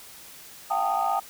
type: tone cluster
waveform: sine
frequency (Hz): 683 / 741 / 796 / 892 / 1239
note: F5 / F#5 / G5 / A5 / D#6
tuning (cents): -39 / +2 / +26 / +23 / -8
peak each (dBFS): -31 / -30 / -25 / -29 / -28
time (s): 0.7-1.2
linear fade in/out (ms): 10
effects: tanh soft clip ceiling -15 dBFS + white hiss -46 dBFS RMS until 1.29 s